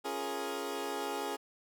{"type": "chord", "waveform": "20% pulse", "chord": "Bb minor seventh", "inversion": "first", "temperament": "equal", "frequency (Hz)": [277.2, 349.2, 415.3, 466.2], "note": ["Db4", "F4", "Ab4", "Bb4"], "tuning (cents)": [0, 0, 0, 0], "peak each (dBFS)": [-37, -38, -33, -38], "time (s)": [0.04, 1.37], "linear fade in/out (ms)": 20, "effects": []}